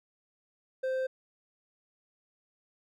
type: tone with hard clipping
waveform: sine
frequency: 521 Hz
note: C5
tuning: 7 cents flat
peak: -30 dBFS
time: 0.83-1.07 s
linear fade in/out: 10 ms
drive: 5 dB
effects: none